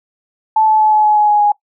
sine tone with pitch steps, 873 / 866.5 / 860 / 853.6 / 847.2 / 840.8 / 834.5 / 828.3 Hz, A5 / A5 / A5 / G#5 / G#5 / G#5 / G#5 / G#5, -14 / -27 / -40 / +47 / +34 / +21 / +8 / -5 cents, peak -8 dBFS, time 0.56-1.52 s, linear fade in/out 5 ms, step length 120 ms, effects noise-tail reverb RT60 0.1 s tail -20 dB re dry

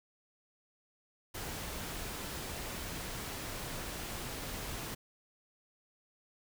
pink noise, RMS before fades -41 dBFS, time 1.34-4.95 s, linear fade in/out 10 ms, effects none

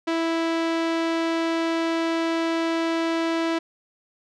sawtooth tone with low-pass filter, 329.5 Hz, E4, 1 cent flat, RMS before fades -24 dBFS, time 0.07-3.59 s, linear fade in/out 10 ms, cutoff 4200 Hz, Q 0.77, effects none

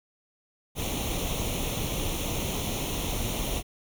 pink noise with comb filter, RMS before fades -30 dBFS, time 0.75-3.63 s, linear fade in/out 50 ms, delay 0.31 ms, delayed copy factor +0.75, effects none

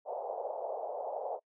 pink band-pass noise, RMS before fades -38 dBFS, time 0.05-1.4 s, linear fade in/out 50 ms, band 500 to 810 Hz, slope 48 dB/octave, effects noise-tail reverb RT60 0.1 s tail -26 dB re dry

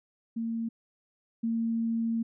sine tone pair in turn, 228.4 / 228.4 Hz, A#3 / A#3, -35 / -35 cents, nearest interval unison, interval 0 cents, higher neither, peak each -29 / -26 dBFS, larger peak second, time 0.36-0.69 / 1.43-2.23 s, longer second, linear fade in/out 10 ms, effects none

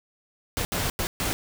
pink noise bursts at uneven times, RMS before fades -27 dBFS, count 4, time 0.57-0.65 / 0.72-0.9 / 0.99-1.07 / 1.2-1.33 s, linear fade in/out 0 ms, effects none

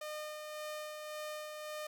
sawtooth tone with tremolo, 608 Hz, D#5, 40 cents flat, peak -36 dBFS, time 0.01-1.87 s, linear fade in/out 5 ms, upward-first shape sine, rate 1.8 Hz, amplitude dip 35%, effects none

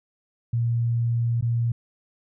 sine tone with dropouts, 117.5 Hz, A#2, 14 cents sharp, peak -20 dBFS, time 0.53-1.72 s, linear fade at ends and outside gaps 5 ms, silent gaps 1.411-1.424 s, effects none

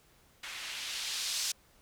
violet noise with low-pass filter sweep, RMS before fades -37 dBFS, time 0.43-1.52 s, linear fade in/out 5 ms, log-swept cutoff 2200 to 5400 Hz, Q 1.2, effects pink hiss -64 dBFS RMS until 1.81 s

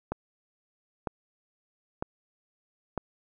click train, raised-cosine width 1 ms, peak -16 dBFS, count 4, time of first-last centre 0.12-2.977 s, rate 1.05 Hz, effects none

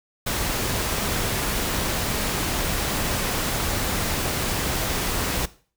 pink noise, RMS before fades -25 dBFS, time 0.26-5.46 s, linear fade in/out 10 ms, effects noise-tail reverb RT60 0.4 s tail -17 dB re dry

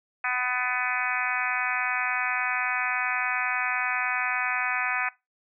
harmonic tone, 250.2 Hz, B3, 23 cents sharp, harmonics 3 / 4 / 5 / 6 / 7 / 8 / 9 / 10, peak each -34 / -36 / -33 / -31 / -32 / -34 / -33 / -33 dBFS, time 0.24-5.09 s, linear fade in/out 5 ms, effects noise-tail reverb RT60 0.2 s tail -19 dB re dry

